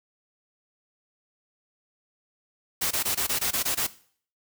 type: noise bursts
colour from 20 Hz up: white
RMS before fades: -26 dBFS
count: 9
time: 2.81-3.87 s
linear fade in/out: 10 ms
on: 100 ms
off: 20 ms
effects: noise-tail reverb RT60 0.5 s tail -17 dB re dry